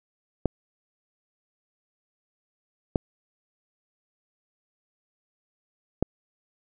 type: clicks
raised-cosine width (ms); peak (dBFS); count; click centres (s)
2; -8; 3; 0.457 / 2.958 / 6.026
effects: none